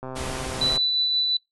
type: click train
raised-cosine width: 1 ms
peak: -21 dBFS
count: 98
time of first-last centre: 0.03-0.776 s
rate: 130 Hz
type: low-pass noise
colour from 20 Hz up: pink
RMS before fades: -32 dBFS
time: 0.15-0.78 s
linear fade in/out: 20 ms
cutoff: 11000 Hz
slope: 96 dB/octave
type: tone with tremolo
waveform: sine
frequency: 3977 Hz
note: B7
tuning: 11 cents sharp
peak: -19 dBFS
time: 0.61-1.37 s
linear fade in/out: 5 ms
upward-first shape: triangle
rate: 5.7 Hz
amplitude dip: 30%
effects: noise-tail reverb RT60 0.2 s tail -24 dB re dry